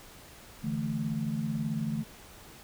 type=chord; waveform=sine; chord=D suspended second; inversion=none; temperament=just; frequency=146.83 / 165.19 / 220.2 Hz; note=D3 / E3 / A3; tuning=0 / +4 / +2 cents; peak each=-34 / -35 / -32 dBFS; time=0.63-2.04 s; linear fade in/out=20 ms; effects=pink hiss -51 dBFS RMS until 2.63 s